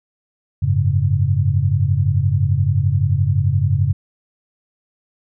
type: chord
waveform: sine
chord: F# suspended second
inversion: none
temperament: just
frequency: 92.5 / 104.06 / 138.75 Hz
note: F#2 / G#2 / C#3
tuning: 0 / +4 / +2 cents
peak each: -18 dBFS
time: 0.62-3.93 s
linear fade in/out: 10 ms
effects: none